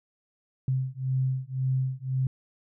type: beating tone pair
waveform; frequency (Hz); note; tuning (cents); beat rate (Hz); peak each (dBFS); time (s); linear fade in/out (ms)
sine; 130 / 131.9; C3 / C3; -11 / +14; 1.9; -28; 0.68-2.27; 2
effects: none